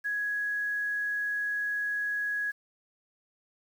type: tone with quantisation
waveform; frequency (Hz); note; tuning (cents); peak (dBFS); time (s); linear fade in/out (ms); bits
sine; 1669; G#6; +8; -28; 0.04-2.52; 20; 9
effects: none